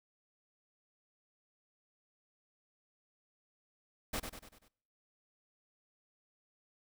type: noise with echo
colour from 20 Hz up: pink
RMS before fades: -36 dBFS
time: 4.13-4.2 s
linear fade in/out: 10 ms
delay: 97 ms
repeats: 5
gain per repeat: -6 dB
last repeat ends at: 4.685 s
effects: noise-tail reverb RT60 0.8 s tail -26 dB re dry